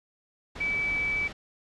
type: tone in noise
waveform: sine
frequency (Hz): 2300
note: D7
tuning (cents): -37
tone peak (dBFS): -25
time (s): 0.6-1.28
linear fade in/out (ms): 10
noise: pink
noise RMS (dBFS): -39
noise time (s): 0.55-1.33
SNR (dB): +11
effects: low-pass 4000 Hz 12 dB/octave